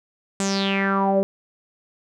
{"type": "tone with low-pass filter sweep", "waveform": "sawtooth", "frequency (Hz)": 196, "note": "G3", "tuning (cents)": 0, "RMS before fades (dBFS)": -21, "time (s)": [0.4, 1.23], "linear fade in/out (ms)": 0, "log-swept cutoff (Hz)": [8000, 490], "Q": 6.6, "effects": []}